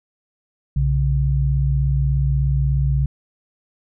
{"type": "tone pair together", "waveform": "sine", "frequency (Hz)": [61.74, 138.35], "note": ["B1", "C#3"], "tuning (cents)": [0, -3], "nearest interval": "octave + major second", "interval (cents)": 1397, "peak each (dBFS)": -18, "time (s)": [0.76, 3.06], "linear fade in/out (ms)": 5, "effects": []}